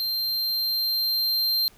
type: tone with level ramp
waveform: square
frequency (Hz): 4160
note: C8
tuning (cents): -11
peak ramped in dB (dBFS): -25 to -21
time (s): 0-1.68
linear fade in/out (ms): 0
effects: pink hiss -55 dBFS RMS until 1.77 s